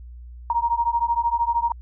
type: beating tone pair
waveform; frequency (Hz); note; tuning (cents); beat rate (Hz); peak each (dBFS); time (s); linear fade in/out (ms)
sine; 932.3 / 945.3; A#5 / A#5; 0 / +24; 13; -22; 0.5-1.72; 2
effects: added 60 Hz sine -37 dBFS peak until 1.81 s